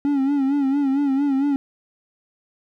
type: tone with vibrato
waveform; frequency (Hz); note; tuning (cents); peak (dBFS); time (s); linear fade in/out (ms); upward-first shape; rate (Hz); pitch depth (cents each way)
triangle; 277.2; C#4; 0; -15; 0.05-1.56; 0; sine; 4.4; 76
effects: none